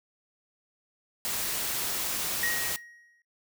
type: noise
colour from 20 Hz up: white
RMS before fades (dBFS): -31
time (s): 1.25-2.76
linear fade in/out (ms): 0
type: tone with exponential decay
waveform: triangle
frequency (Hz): 1888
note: A#6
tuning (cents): +22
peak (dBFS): -24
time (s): 2.43-3.22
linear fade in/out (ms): 2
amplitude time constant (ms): 170
effects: noise-tail reverb RT60 0.2 s tail -21 dB re dry